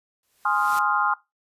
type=noise with exponential growth; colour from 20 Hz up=white; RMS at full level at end=-33 dBFS; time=0.23-0.79 s; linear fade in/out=2 ms; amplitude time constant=120 ms
type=chord; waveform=sine; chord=F minor seventh; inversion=first; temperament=equal; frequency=830.6 / 1046.5 / 1244.5 / 1396.9 Hz; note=Ab5 / C6 / Eb6 / F6; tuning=0 / 0 / 0 / 0 cents; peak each=-25 dBFS; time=0.45-1.14 s; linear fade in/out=5 ms
effects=noise-tail reverb RT60 0.2 s tail -19 dB re dry + resampled to 32000 Hz